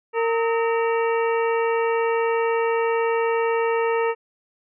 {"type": "harmonic tone with a mistuned harmonic", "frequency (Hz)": 459, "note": "A#4", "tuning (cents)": -27, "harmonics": [1, 2, 3, 4, 5, 6], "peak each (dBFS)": [-20, -26, -30, -32, -34, -36], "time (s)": [0.13, 4.15], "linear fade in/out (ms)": 50, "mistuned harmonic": 3, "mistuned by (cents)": -130, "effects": []}